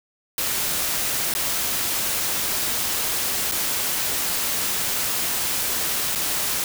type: noise with dropouts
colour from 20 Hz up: white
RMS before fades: -24 dBFS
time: 0.38-6.64 s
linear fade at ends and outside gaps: 1 ms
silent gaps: 1.339-1.35 / 3.514-3.52 / 6.151-6.157 s
effects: none